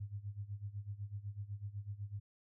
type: tone with tremolo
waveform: sine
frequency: 101.8 Hz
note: G#2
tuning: 34 cents flat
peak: -38 dBFS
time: 0-2.2 s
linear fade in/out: 10 ms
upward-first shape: sine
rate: 8 Hz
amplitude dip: 85%
effects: none